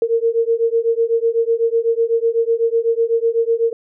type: beating tone pair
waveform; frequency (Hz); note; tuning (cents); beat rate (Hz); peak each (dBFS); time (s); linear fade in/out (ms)
sine; 456 / 464; A#4 / A#4; -38 / -8; 8; -17; 0.02-3.73; 2
effects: none